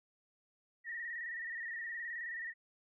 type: tone with vibrato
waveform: sine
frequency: 1864.7 Hz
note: A#6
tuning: in tune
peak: -39 dBFS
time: 0.84-2.54 s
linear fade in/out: 50 ms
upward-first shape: square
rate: 19 Hz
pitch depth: 49 cents each way
effects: none